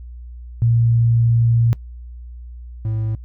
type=tone pair in turn; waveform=sine / triangle; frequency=116.54 / 110 Hz; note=A#2 / A2; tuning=0 / 0 cents; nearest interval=minor second; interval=100 cents; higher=first; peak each=-12 / -17 dBFS; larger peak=first; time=0.62-1.73 / 2.85-3.15 s; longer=first; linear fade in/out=0 ms; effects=noise-tail reverb RT60 0.1 s tail -21 dB re dry + added 60 Hz sine -32 dBFS peak until 3.24 s